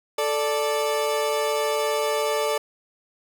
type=tone pair together; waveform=30% pulse; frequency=439.4 / 587.3 Hz; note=A4 / D5; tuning=-2 / 0 cents; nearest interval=perfect fourth; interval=502 cents; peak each=-22 / -22 dBFS; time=0.18-2.58 s; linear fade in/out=5 ms; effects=none